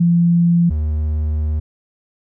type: tone pair in turn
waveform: sine / triangle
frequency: 171.3 / 76.48 Hz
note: F3 / D#2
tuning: -33 / -29 cents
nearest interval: octave + major second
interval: 1396 cents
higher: first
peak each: -10 / -14 dBFS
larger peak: first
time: 0-0.7 / 0.7-1.6 s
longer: second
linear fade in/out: 10 ms
effects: none